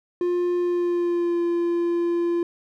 triangle tone with pitch glide, 353.2 to 343.7 Hz, F4 to F4, +20 to -28 cents, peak -18 dBFS, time 0.21-2.43 s, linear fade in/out 2 ms, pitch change -48 cents, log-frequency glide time 0.58-1.42 s, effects none

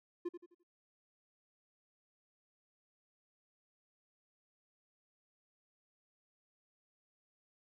triangle tone with echo, 349.2 Hz, F4, in tune, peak -33 dBFS, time 0.25-0.29 s, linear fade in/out 10 ms, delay 86 ms, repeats 4, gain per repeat -9 dB, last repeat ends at 0.634 s, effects none

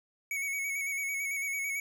square tone with vibrato, 2229 Hz, C#7, 9 cents sharp, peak -32 dBFS, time 0.31-1.8 s, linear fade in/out 2 ms, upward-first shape square, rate 9 Hz, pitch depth 28 cents each way, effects none

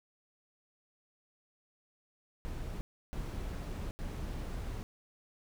brown noise bursts at uneven times, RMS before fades -39 dBFS, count 3, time 2.45-2.81 / 3.13-3.91 / 3.99-4.83 s, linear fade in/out 0 ms, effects none

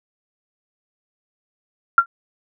sine tone with exponential decay, 1377 Hz, F6, 25 cents flat, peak -3 dBFS, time 1.98-2.06 s, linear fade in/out 2 ms, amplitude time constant 16 ms, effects none

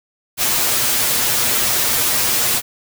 white noise with comb filter, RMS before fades -17 dBFS, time 0.37-2.62 s, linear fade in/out 50 ms, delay 8.3 ms, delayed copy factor +0.85, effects none

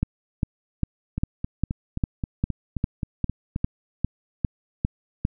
two click trains, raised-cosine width 5 ms, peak -9 / -14 dBFS, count 14 / 10, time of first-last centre 0.03-5.251 / 1.18-3.561 s, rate 2.49 / 3.78 Hz, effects none

